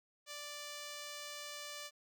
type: tone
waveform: 5% pulse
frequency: 587.3 Hz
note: D5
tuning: in tune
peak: -33 dBFS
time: 0.26-1.91 s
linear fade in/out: 50 ms
effects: none